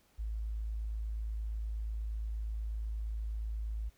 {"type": "tone", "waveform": "sine", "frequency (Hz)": 54.2, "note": "A1", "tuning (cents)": -25, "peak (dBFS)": -34, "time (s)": [0.18, 3.9], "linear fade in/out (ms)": 20, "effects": ["pink hiss -69 dBFS RMS until 3.97 s"]}